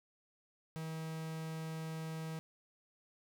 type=tone; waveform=45% pulse; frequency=160 Hz; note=D#3; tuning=49 cents sharp; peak=-40 dBFS; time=0.76-2.39 s; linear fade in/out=0 ms; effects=none